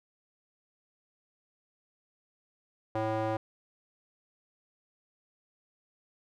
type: tone with band-pass filter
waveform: square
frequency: 110 Hz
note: A2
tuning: in tune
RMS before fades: -31 dBFS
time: 2.95-3.37 s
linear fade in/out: 5 ms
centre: 660 Hz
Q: 1.5
effects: none